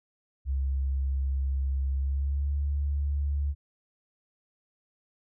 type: tone with pitch glide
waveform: sine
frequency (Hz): 67.5 to 71.43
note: C#2 to D2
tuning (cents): -45 to -47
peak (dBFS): -25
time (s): 0.45-3.55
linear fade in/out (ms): 50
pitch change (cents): +98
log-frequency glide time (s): 1.94-2.55
effects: none